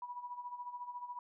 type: tone with tremolo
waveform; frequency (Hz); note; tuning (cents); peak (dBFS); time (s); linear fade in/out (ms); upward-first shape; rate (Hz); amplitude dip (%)
sine; 977; B5; -19; -39; 0.02-1.19; 2; sine; 14; 70
effects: none